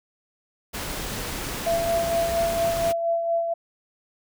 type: noise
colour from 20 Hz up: pink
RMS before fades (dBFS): -31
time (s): 0.73-2.93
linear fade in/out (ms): 20
type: tone with tremolo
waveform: sine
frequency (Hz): 673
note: E5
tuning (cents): +36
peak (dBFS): -19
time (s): 1.66-3.54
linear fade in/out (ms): 10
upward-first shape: sine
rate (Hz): 4.3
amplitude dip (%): 45
effects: none